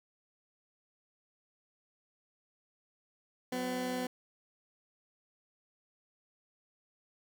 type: tone pair together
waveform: 20% pulse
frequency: 183.1 / 251.9 Hz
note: F#3 / B3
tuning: -18 / +34 cents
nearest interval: tritone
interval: 552 cents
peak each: -38 / -29 dBFS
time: 3.52-4.07 s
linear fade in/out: 5 ms
effects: none